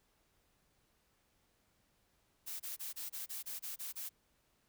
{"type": "noise bursts", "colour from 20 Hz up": "blue", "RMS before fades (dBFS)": -43, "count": 10, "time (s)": [2.46, 4.094], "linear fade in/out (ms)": 20, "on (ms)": 140, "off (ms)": 26, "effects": ["pink hiss -75 dBFS RMS until 4.68 s"]}